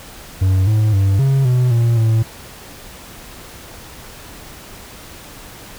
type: tone with pitch steps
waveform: triangle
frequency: 94.5 / 107.9 / 97.7 / 135.8 / 125.2 / 117 / 112.2 Hz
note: F#2 / A2 / G2 / C#3 / B2 / A#2 / A2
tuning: +37 / -33 / -5 / -35 / +24 / +7 / +34 cents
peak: -9 dBFS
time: 0.41-2.23 s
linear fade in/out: 10 ms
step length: 260 ms
effects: pink hiss -37 dBFS RMS until 5.78 s